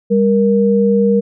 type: tone pair together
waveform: sine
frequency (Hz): 200 / 469.9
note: G3 / A#4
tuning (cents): +35 / +14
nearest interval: octave + minor third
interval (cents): 1479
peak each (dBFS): -12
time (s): 0.1-1.21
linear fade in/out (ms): 20
effects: none